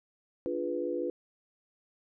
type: chord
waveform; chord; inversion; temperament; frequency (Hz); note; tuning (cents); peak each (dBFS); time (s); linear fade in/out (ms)
sine; D diminished seventh; none; equal; 293.7 / 349.2 / 415.3 / 493.9; D4 / F4 / Ab4 / Cb5; 0 / 0 / 0 / 0; -37 / -34 / -40 / -34; 0.46-1.1; 0
effects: none